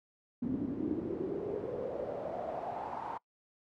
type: noise with band-pass filter sweep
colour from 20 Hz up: brown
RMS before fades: -37 dBFS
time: 0.42-3.18 s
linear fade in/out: 10 ms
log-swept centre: 250 to 930 Hz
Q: 5.5
effects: noise-tail reverb RT60 0.1 s tail -23 dB re dry + high-pass 80 Hz 12 dB/octave